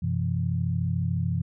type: tone cluster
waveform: sine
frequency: 93.3 / 127.1 / 167.4 Hz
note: F#2 / C3 / E3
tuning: +15 / -50 / +27 cents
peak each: -28 dBFS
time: 0.02-1.42 s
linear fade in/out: 10 ms
effects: none